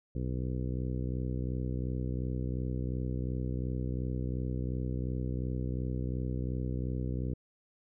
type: harmonic tone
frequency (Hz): 62.8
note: B1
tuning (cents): +30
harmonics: 1 / 2 / 3 / 4 / 5 / 6 / 7 / 8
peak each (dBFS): -35 / -35 / -40 / -42 / -43 / -48 / -47 / -49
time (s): 0.15-7.34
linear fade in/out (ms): 5
effects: none